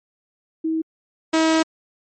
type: tone pair in turn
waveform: sine / sawtooth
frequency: 320.7 / 320.7 Hz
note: E4 / E4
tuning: -48 / -48 cents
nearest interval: unison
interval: 0 cents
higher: neither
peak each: -19 / -11 dBFS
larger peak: second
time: 0.64-0.82 / 1.33-1.63 s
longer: second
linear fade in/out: 10 ms
effects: MP3 32 kbps